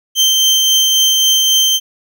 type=tone with tremolo; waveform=30% pulse; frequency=3125 Hz; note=G7; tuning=6 cents flat; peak=-5 dBFS; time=0.15-1.8 s; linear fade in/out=50 ms; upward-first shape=triangle; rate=3.7 Hz; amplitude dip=25%; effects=none